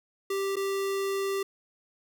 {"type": "tone with dropouts", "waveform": "square", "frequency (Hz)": 392, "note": "G4", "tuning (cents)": 0, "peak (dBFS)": -28, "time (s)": [0.3, 1.43], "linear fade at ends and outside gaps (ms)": 5, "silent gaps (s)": [0.558, 0.566], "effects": []}